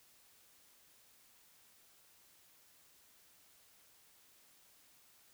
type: silence
effects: white hiss -66 dBFS RMS until 5.33 s